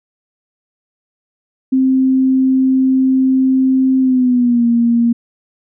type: tone with pitch glide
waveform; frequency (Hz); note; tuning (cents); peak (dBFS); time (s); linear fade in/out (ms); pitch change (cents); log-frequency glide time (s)
sine; 262.2 to 234.9; C4 to A#3; +4 to +13; -9; 1.72-5.13; 10; -191; 4-4.66
effects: none